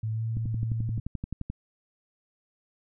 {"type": "tone with pitch glide", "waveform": "sine", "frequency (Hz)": [110, 112.83], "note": ["A2", "A2"], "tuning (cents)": [0, 44], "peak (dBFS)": -27, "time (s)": [0.03, 1], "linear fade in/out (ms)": 5, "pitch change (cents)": 44, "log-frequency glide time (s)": [0.13, 0.22]}
{"type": "click train", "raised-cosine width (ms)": 5, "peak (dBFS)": -20, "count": 14, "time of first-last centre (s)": [0.37, 1.5], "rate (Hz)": 11.5}
{"effects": []}